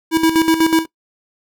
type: tone with tremolo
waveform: square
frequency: 324.2 Hz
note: E4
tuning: 29 cents flat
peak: -10 dBFS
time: 0.11-0.86 s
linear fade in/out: 50 ms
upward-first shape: square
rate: 8.1 Hz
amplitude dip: 65%
effects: noise-tail reverb RT60 0.1 s tail -20 dB re dry